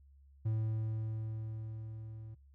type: tone with level ramp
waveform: triangle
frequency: 110 Hz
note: A2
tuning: in tune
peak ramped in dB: -28 to -43 dBFS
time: 0.45-2.35 s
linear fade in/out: 10 ms
effects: noise-tail reverb RT60 0.3 s tail -25 dB re dry + added 69 Hz sine -58 dBFS peak until 2.54 s